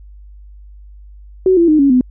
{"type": "tone with pitch steps", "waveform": "sine", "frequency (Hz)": [374, 339, 307.3, 278.6, 252.5], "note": ["F#4", "E4", "D#4", "C#4", "B3"], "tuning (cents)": [19, 49, -21, 9, 39], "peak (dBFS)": -7, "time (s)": [1.46, 2.01], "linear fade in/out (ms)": 2, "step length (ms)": 110, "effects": ["added 50 Hz sine -35 dBFS peak until 2.1 s"]}